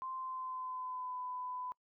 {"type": "tone with pitch glide", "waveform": "sine", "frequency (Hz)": [1042, 1001.9], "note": ["C6", "B5"], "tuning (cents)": [-7, 25], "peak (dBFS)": -39, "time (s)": [0.02, 1.72], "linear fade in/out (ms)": 0, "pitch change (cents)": -68, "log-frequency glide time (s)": [0.14, 1.19], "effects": ["noise-tail reverb RT60 0.1 s tail -25 dB re dry"]}